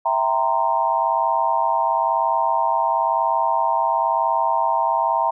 sine chord, C dominant seventh, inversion first, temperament equal with one note detuned, 659.3 / 784 / 932.3 / 1033.3 Hz, E5 / G5 / Bb5 / C6, 0 / 0 / 0 / -22 cents, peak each -24 / -24 / -19 / -25 dBFS, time 0.05-5.31 s, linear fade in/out 10 ms, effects none

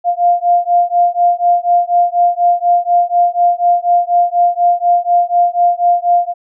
sine beating tone pair, 698.5 / 702.6 Hz, F5 / F5, 0 / +10 cents, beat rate 4.1 Hz, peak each -12 dBFS, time 0.04-6.34 s, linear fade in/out 50 ms, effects none

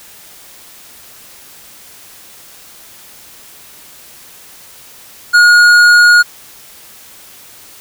sine tone with tanh clipping, 1438 Hz, F#6, 50 cents flat, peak -5 dBFS, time 5.33-6.23 s, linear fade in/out 20 ms, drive 12 dB, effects white hiss -38 dBFS RMS until 7.8 s

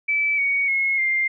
sine tone with pitch steps, 2310 / 2239 / 2170 / 2104 Hz, D7 / C#7 / C#7 / C7, -29 / +17 / -37 / +9 cents, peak -18 dBFS, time 0.08-1.28 s, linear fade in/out 10 ms, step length 300 ms, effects none

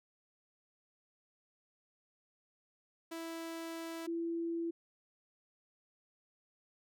sawtooth / sine tone pair in turn, 329.6 / 335 Hz, E4 / E4, 0 / +28 cents, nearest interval unison, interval 28 cents, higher second, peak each -37 / -34 dBFS, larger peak second, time 3.11-4.07 / 4.07-4.71 s, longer first, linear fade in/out 10 ms, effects none

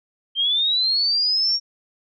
sine linear sweep, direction up, 3133 to 5588 Hz, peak -17 dBFS, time 0.35-1.6 s, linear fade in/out 50 ms, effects none

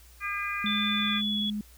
harmonic tone, 404.1 Hz, G#4, 47 cents flat, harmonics 3 / 4 / 5 / 6, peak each -34 / -36 / -37 / -33 dBFS, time 0.2-1.22 s, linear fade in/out 50 ms
sine tone, 209.2 Hz, G#3, 13 cents sharp, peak -29 dBFS, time 0.64-1.61 s, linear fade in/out 2 ms
sine tone with pitch glide, 3520 to 3379 Hz, A7 to G#7, 0 to +29 cents, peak -28 dBFS, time 0.66-1.5 s, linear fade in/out 2 ms, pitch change -71 cents, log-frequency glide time 0.87-1.38 s
effects added 60 Hz sine -52 dBFS peak until 1.77 s + white hiss -57 dBFS RMS until 1.77 s

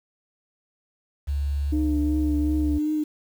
sine tone, 71.2 Hz, C#2, 47 cents sharp, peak -22 dBFS, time 1.27-2.79 s, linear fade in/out 20 ms
sine tone with vibrato, 302.2 Hz, D4, 50 cents sharp, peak -21 dBFS, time 1.72-3.04 s, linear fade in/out 10 ms, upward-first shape triangle, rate 2.7 Hz, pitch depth 37 cents each way
effects tanh soft clip ceiling -14 dBFS + 8-bit

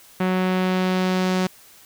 sawtooth tone with low-pass filter sweep, 185 Hz, F#3, in tune, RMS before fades -21 dBFS, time 0.2-1.47 s, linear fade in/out 5 ms, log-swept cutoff 2400 to 6200 Hz, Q 0.98, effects white hiss -49 dBFS RMS until 1.85 s

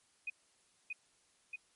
sine tone with echo, 2493 Hz, D#7, 3 cents sharp, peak -36 dBFS, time 0.27-0.3 s, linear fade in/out 5 ms, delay 630 ms, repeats 2, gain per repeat -2 dB, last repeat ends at 1.56 s, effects white hiss -71 dBFS RMS until 1.75 s + MP3 48 kbps

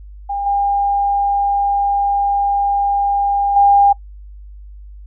sine tone with level steps, 804 Hz, G5, 44 cents sharp, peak -18 / -13 / -7 dBFS, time 0.29-3.93 s, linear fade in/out 10 ms, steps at 0.46 / 3.56 s, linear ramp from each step 5 ms, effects noise-tail reverb RT60 0.1 s tail -23 dB re dry + added 50 Hz sine -33 dBFS peak until 5.06 s

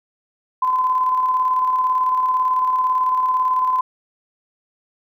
sine tone with tremolo, 1021 Hz, C6, 43 cents flat, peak -14 dBFS, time 0.62-3.81 s, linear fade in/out 5 ms, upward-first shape square, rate 18 Hz, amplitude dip 30%, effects none

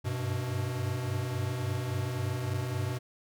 square tone cluster, 96.6 / 100.2 / 125.2 Hz, G2 / G2 / B2, -25 / +38 / +24 cents, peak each -37 / -38 / -33 dBFS, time 0.04-2.99 s, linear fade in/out 20 ms, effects none

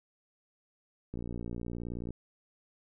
click train, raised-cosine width 3 ms, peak -26 dBFS, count 58, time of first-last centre 1.14-2.106 s, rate 59 Hz, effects none

